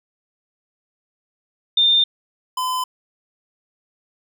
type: tone pair in turn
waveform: sine / square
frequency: 3611 / 1016.8 Hz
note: A7 / C6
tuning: +44 / -50 cents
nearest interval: octave + minor seventh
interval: 2194 cents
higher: first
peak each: -12 / -21 dBFS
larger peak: first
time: 1.77-2.04 / 2.57-2.84 s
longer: neither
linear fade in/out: 5 ms
effects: none